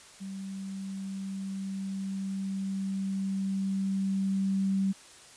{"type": "tone with level ramp", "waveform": "sine", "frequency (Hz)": 193.6, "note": "G3", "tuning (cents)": -21, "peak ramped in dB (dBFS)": [-36, -24], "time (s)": [0.2, 4.93], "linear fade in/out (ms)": 20, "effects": ["white hiss -52 dBFS RMS until 5.36 s", "resampled to 22050 Hz"]}